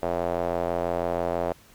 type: tone with band-pass filter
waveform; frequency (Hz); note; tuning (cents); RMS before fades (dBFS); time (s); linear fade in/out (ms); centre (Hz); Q
square; 43.07; F1; -23; -27; 0.02-1.53; 10; 620; 2.8
effects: pink hiss -54 dBFS RMS until 1.74 s